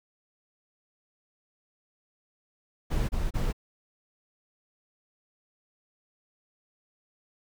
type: noise bursts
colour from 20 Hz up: brown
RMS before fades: -27 dBFS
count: 3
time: 2.9-3.528 s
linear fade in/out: 20 ms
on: 190 ms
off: 29 ms
effects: none